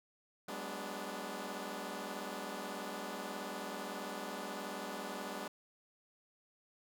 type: chord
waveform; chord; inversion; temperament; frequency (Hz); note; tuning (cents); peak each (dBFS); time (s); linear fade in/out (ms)
10% pulse; G# half-diminished seventh; third; equal with one note detuned; 189.32 / 207.7 / 246.9 / 293.7; F#3 / G#3 / B3 / D4; +40 / 0 / 0 / 0; -39 / -37 / -39 / -38; 0.48-5.48; 5
effects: none